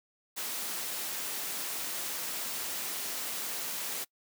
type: noise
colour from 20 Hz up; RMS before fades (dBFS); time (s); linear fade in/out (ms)
white; -36; 0.36-4.05; 20
effects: noise-tail reverb RT60 0.1 s tail -24 dB re dry + high-pass 200 Hz 12 dB/octave